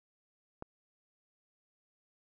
click, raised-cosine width 1 ms, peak -27 dBFS, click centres 0.624 s, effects none

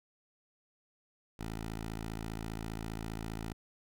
10% pulse tone, 55 Hz, A1, in tune, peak -30 dBFS, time 1.39-3.53 s, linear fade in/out 5 ms, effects none

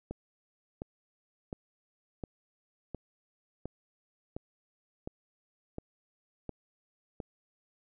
click train, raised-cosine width 2 ms, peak -24 dBFS, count 11, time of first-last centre 0.11-7.202 s, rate 1.41 Hz, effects none

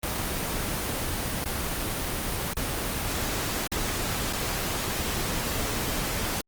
pink noise with dropouts, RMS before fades -29 dBFS, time 0.03-6.41 s, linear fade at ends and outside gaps 2 ms, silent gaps 1.442-1.457 / 2.535-2.568 / 3.673-3.718 / 4.328-4.332 s, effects Opus 24 kbps

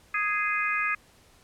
harmonic tone, 415.3 Hz, G#4, in tune, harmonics 3 / 4 / 5 / 6, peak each -30 / -30 / -30 / -30 dBFS, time 0.14-0.95 s, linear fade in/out 5 ms, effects pink hiss -58 dBFS RMS until 1.43 s + low-pass 12000 Hz 12 dB/octave

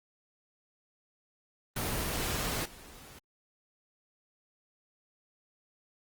pink noise with level steps, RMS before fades -33 / -51 dBFS, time 1.76-3.19 s, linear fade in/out 5 ms, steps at 2.64 s, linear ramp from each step 20 ms, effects Opus 24 kbps

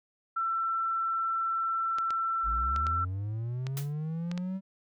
sine tone, 1341 Hz, E6, 29 cents sharp, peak -27 dBFS, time 0.36-3.05 s, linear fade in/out 10 ms
clicks, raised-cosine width 0.2 ms, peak -22 dBFS, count 7, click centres 1.985 / 2.106 / 2.762 / 2.868 / 3.668 / 4.315 / 4.377 s
triangle linear sweep, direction up, 49 to 193.8 Hz, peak -29 dBFS, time 2.43-4.61 s, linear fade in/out 50 ms
white noise with exponential decay, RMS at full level -36 dBFS, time 3.77-3.93 s, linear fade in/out 1 ms, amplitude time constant 33 ms
effects none

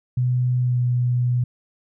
sine tone with pitch glide, 125 to 123.21 Hz, B2 to B2, +21 to -4 cents, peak -17 dBFS, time 0.17-1.44 s, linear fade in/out 5 ms, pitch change -25 cents, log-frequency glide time 0.6-0.8 s, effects none

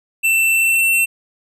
square tone with pitch glide, 2676 to 2701 Hz, E7 to E7, +25 to +42 cents, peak -13 dBFS, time 0.23-1.06 s, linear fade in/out 20 ms, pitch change +17 cents, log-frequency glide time 0.51-0.87 s, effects none

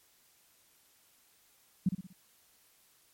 sine tone with echo, 185 Hz, F#3, in tune, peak -23 dBFS, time 1.86-1.89 s, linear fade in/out 5 ms, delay 60 ms, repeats 4, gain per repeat -7 dB, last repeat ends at 2.13 s, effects white hiss -66 dBFS RMS until 3.13 s + MP3 64 kbps

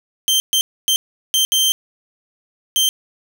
sawtooth tone bursts at uneven times, 3136 Hz, G7, in tune, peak -10 dBFS, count 6, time 0.28-0.4 / 0.53-0.61 / 0.88-0.96 / 1.34-1.45 / 1.52-1.72 / 2.76-2.89 s, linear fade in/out 0 ms, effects none

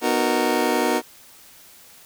25% pulse chord, B major seventh, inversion none, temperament just, 246.9 / 308.7 / 370.4 / 463 Hz, B3 / D#4 / F#4 / A#4, 0 / -14 / +2 / -12 cents, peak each -21 dBFS, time 0.01-1.02 s, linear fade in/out 50 ms, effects white hiss -48 dBFS RMS until 2.05 s

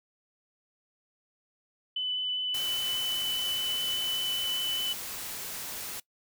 sine tone with vibrato, 3003 Hz, F#7, 25 cents sharp, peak -28 dBFS, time 1.96-4.93 s, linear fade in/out 5 ms, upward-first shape triangle, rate 5 Hz, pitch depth 9 cents each way
white noise, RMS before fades -38 dBFS, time 2.54-6 s, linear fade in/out 5 ms
effects noise-tail reverb RT60 0.1 s tail -21 dB re dry

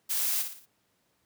blue noise with echo, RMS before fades -29 dBFS, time 0.09-0.43 s, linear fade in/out 20 ms, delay 58 ms, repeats 4, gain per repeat -7 dB, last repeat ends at 0.662 s, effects pink hiss -72 dBFS RMS until 1.25 s + high-pass 100 Hz 12 dB/octave

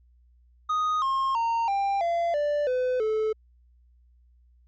triangle tone with pitch steps, 1244.5 / 1071 / 921.6 / 793.1 / 682.5 / 587.3 / 505.4 / 434.9 Hz, D#6 / C6 / A#5 / G5 / F5 / D5 / B4 / A4, 0 / +40 / -20 / +20 / -40 / 0 / +40 / -20 cents, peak -21 dBFS, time 0.69-3.33 s, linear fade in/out 10 ms, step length 330 ms, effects added 60 Hz sine -56 dBFS peak until 4.67 s + resampled to 16000 Hz

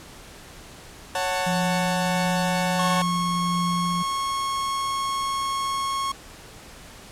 sawtooth chord, F# minor, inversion second, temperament equal with one note detuned, 554.4 / 740 / 889.2 Hz, C#5 / F#5 / A5, 0 / 0 / +18 cents, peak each -24 dBFS, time 1.15-3.02 s, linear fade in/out 2 ms
sine tone with tremolo, 174.4 Hz, F3, 2 cents flat, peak -23 dBFS, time 1.46-4.03 s, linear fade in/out 10 ms, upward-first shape triangle, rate 1.5 Hz, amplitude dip 25%
45% pulse tone, 1093 Hz, C#6, 25 cents flat, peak -24 dBFS, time 2.79-6.12 s, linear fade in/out 5 ms
effects pink hiss -44 dBFS RMS until 7.11 s + low-pass 11000 Hz 12 dB/octave

